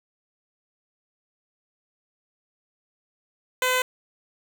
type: tone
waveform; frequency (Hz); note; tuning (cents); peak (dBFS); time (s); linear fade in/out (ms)
10% pulse; 508; B4; +49; -12; 3.62-3.82; 2
effects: none